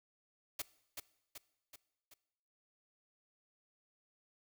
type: noise with echo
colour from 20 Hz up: white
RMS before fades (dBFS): -39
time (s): 0.59-0.62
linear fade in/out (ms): 5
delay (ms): 380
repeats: 4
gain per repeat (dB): -5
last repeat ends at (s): 2.14
effects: noise-tail reverb RT60 0.9 s tail -20 dB re dry